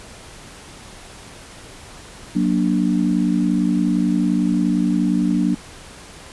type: chord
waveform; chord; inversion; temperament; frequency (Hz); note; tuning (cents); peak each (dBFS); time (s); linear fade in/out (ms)
sine; Gb augmented; none; equal with one note detuned; 185 / 236.3 / 293.7; Gb3 / Bb3 / D4; 0 / +24 / 0; -19 / -20 / -20; 2.35-5.55; 10
effects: pink hiss -40 dBFS RMS until 6.32 s + resampled to 24000 Hz